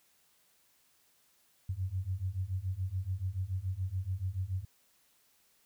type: beating tone pair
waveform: sine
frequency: 90.2 / 97.2 Hz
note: F#2 / G2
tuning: -44 / -14 cents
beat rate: 7 Hz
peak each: -36 / -35 dBFS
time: 1.69-4.65 s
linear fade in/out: 5 ms
effects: white hiss -69 dBFS RMS until 5.65 s